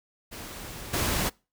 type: noise with level steps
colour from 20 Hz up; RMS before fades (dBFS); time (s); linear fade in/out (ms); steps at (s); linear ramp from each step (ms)
pink; -40 / -27; 0.31-1.3; 20; 0.93; 10
effects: noise-tail reverb RT60 0.3 s tail -25 dB re dry